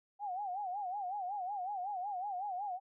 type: tone with vibrato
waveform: sine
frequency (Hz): 772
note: G5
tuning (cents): -27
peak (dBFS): -36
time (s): 0.19-2.8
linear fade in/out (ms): 50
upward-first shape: sine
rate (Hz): 5.4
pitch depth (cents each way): 140
effects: none